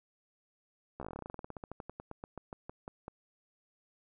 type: slowing click train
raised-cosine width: 1 ms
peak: -28 dBFS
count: 30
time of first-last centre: 1-3.081 s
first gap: 14 ms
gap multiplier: 1.1
effects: none